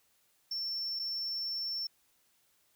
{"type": "tone with dropouts", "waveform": "sine", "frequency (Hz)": 5410, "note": "E8", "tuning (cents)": 44, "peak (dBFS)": -31, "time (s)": [0.51, 1.87], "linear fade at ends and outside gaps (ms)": 5, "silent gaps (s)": [0.992, 0.995], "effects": ["tanh soft clip ceiling -32 dBFS", "white hiss -71 dBFS RMS until 2.75 s"]}